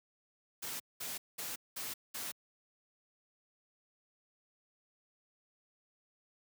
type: noise bursts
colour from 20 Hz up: white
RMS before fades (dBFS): -41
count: 5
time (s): 0.62-2.32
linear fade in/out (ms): 10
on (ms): 180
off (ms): 200
effects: high-pass 100 Hz 12 dB/octave